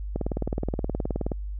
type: click train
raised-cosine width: 2 ms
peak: -14 dBFS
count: 23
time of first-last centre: 0.16-1.318 s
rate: 19 Hz
effects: added 50 Hz sine -30 dBFS peak until 1.59 s